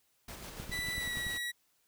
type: noise with tremolo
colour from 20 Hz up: pink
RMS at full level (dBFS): -45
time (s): 0.28-1.38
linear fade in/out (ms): 5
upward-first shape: square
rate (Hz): 6.9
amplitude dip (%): 30
type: click train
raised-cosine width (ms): 5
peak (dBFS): -30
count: 8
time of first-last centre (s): 0.6-1.267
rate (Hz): 10.5
type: tone with pitch glide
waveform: 30% pulse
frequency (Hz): 1975.5 to 1928.2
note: B6 to B6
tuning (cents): 0 to -42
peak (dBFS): -32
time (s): 0.71-1.52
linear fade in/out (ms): 20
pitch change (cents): -42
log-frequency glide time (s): 0.94-1.16
effects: white hiss -73 dBFS RMS until 1.87 s